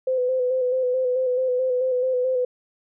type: tone with vibrato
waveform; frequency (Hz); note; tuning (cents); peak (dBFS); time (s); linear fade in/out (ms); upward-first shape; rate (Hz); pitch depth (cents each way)
sine; 508; B4; +49; -19; 0.07-2.45; 5; square; 4.6; 31
effects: none